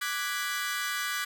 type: chord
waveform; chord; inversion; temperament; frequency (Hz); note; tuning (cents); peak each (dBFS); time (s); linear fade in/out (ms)
sawtooth; G# half-diminished seventh; second; equal; 1174.7 / 1480 / 1661.2 / 1975.5; D6 / F#6 / G#6 / B6; 0 / 0 / 0 / 0; -32; 0.01-1.25; 10
effects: none